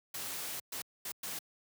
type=noise bursts at uneven times; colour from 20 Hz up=white; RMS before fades=-40 dBFS; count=4; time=0.14-0.6 / 0.72-0.82 / 1.05-1.12 / 1.23-1.39 s; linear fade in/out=5 ms; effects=high-pass 80 Hz 12 dB/octave